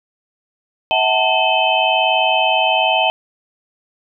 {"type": "tone cluster", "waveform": "sine", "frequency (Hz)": [647, 748, 886, 2583, 3073], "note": ["E5", "F#5", "A5", "E7", "G7"], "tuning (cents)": [-32, 19, 12, -36, -35], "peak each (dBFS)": -19, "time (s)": [0.91, 3.1], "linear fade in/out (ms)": 0, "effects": []}